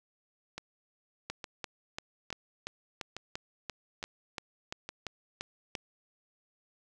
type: two click trains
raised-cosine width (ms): 0.2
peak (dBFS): -22 / -19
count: 7 / 14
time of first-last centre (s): 0.58-5.752 / 1.3-5.752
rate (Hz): 1.16 / 2.92
effects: none